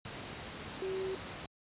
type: tone in noise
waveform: sine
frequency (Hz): 379.9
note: F#4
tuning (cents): +46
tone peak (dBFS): -34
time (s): 0.82-1.15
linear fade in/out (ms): 2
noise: pink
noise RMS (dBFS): -43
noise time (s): 0.05-1.46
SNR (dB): +6
effects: high-pass 80 Hz 12 dB/octave + resampled to 8000 Hz